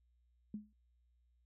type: tone with exponential decay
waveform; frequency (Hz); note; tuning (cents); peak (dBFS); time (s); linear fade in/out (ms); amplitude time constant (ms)
sine; 210.5; G#3; +24; -37; 0.54-0.73; 2; 40
effects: added 60 Hz sine -70 dBFS peak until 1.45 s

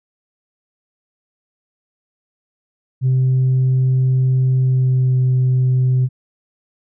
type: tone with pitch glide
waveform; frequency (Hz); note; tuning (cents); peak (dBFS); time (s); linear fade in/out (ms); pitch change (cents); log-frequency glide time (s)
sine; 129.7 to 128.14; C3 to C3; -15 to -36; -10; 3.01-6.09; 50; -21; 4.6-5.19
effects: tanh soft clip ceiling -10 dBFS

